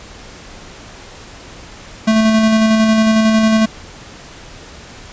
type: tone with tremolo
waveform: square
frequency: 220 Hz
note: A3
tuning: in tune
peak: -9 dBFS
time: 2.07-3.66 s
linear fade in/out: 10 ms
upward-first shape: square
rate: 11 Hz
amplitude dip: 25%
effects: pink hiss -36 dBFS RMS until 5.12 s + resampled to 16000 Hz